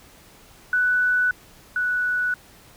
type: tone pair in turn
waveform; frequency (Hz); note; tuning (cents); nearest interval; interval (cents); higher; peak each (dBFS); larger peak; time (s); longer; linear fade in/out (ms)
sine; 1487 / 1477.6; F#6 / F#6; +8 / -3; unison; 11; first; -17 / -20; first; 0.73-1.31 / 1.76-2.34; neither; 2
effects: pink hiss -50 dBFS RMS until 2.76 s